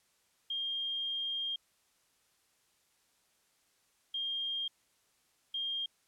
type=tone bursts at uneven times; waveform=sine; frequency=3214 Hz; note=G7; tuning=43 cents sharp; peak=-33 dBFS; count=3; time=0.5-1.56 / 4.14-4.68 / 5.54-5.86 s; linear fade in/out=5 ms; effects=white hiss -72 dBFS RMS until 6.07 s + low-pass 11000 Hz 12 dB/octave